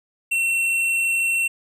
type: tone with hard clipping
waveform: triangle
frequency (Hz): 2713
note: E7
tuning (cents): +49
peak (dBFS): -20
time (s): 0.31-1.48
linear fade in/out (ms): 10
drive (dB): 12
effects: none